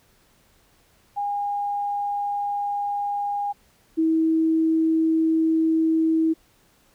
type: tone pair in turn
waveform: sine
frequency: 814 / 321.9 Hz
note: G#5 / E4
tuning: -35 / -41 cents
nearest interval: octave + major third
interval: 1606 cents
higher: first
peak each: -23 / -17 dBFS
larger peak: second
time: 1.16-3.53 / 3.97-6.34 s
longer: neither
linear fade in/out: 20 ms
effects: pink hiss -60 dBFS RMS until 6.94 s